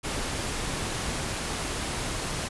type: noise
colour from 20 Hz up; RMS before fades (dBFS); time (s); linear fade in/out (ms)
pink; -31; 0.03-2.49; 20
effects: resampled to 24000 Hz